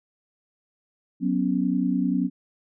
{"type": "chord", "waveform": "sine", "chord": "F# suspended fourth", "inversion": "none", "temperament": "equal", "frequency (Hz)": [185, 246.9, 277.2], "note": ["F#3", "B3", "C#4"], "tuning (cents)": [0, 0, 0], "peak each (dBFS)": -25, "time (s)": [1.2, 2.3], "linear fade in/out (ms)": 50, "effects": []}